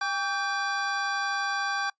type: tone cluster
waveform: square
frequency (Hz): 801 / 1144 / 1567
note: G5 / D6 / G6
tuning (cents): +37 / -46 / -1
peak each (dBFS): -33 / -33 / -30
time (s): 0.01-1.9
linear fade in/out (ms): 5
effects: noise-tail reverb RT60 0.1 s tail -23 dB re dry + resampled to 16000 Hz